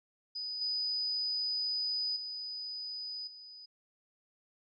sine tone with level steps, 4978 Hz, D#8, in tune, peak -36 / -31 / -38 / -48 dBFS, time 0.35-3.66 s, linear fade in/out 10 ms, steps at 0.61 / 2.16 / 3.27 s, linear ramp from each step 5 ms, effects none

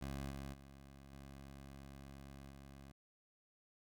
15% pulse tone with level steps, 68.6 Hz, C#2, 17 cents flat, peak -36 / -39 / -50 / -46 / -48 dBFS, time 0.01-2.92 s, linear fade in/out 10 ms, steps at 0.3 / 0.53 / 1.12 / 2.5 s, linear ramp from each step 10 ms, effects none

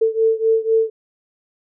sine beating tone pair, 445.3 / 449.3 Hz, A4 / A4, +21 / +36 cents, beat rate 4 Hz, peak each -16 / -18 dBFS, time 0.01-0.9 s, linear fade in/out 10 ms, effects none

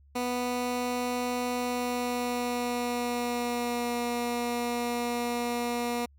15% pulse tone with pitch glide, 246.4 to 239.8 Hz, B3 to A#3, -4 to +49 cents, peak -22 dBFS, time 0.15-6.06 s, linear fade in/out 10 ms, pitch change -47 cents, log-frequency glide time 1.51-3.96 s, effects added 70 Hz sine -55 dBFS peak until 6.18 s

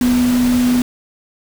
sine tone in noise, 246.9 Hz, B3, in tune, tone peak -11 dBFS, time 0.01-0.82 s, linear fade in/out 2 ms, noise pink, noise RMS -25 dBFS, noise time 0.01-0.82 s, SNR +11 dB, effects none

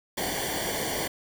pink noise with comb filter, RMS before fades -30 dBFS, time 0.17-1.08 s, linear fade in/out 10 ms, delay 0.77 ms, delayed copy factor -0.85, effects none

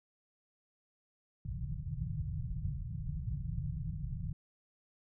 white low-pass noise, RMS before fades -38 dBFS, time 1.45-4.33 s, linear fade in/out 2 ms, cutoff 170 Hz, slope 96 dB/octave, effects none

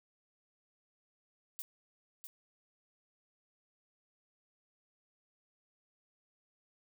violet noise with echo, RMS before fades -42 dBFS, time 1.59-1.62 s, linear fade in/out 0 ms, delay 650 ms, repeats 1, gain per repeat -6 dB, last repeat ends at 2.27 s, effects none

